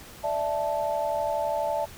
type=chord; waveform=sine; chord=D suspended second; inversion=none; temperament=equal with one note detuned; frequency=587.3 / 659.3 / 875.4 Hz; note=D5 / E5 / A5; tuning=0 / 0 / -9 cents; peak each=-29 dBFS; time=0.23-1.86 s; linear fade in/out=20 ms; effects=pink hiss -46 dBFS RMS until 1.97 s